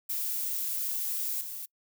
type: noise with level steps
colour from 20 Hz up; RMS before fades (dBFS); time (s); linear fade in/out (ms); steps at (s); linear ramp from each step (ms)
violet; -32 / -39; 0.09-1.66; 10; 1.41; 2
effects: noise-tail reverb RT60 0.1 s tail -26 dB re dry